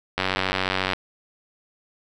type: click train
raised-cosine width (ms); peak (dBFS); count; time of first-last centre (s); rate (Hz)
0.3; -6; 72; 0.18-0.934; 94.2
effects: none